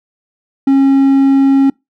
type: tone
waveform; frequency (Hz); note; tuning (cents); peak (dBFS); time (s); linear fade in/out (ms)
triangle; 272.4; C#4; -30; -4; 0.67-1.7; 5
effects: noise-tail reverb RT60 0.2 s tail -26 dB re dry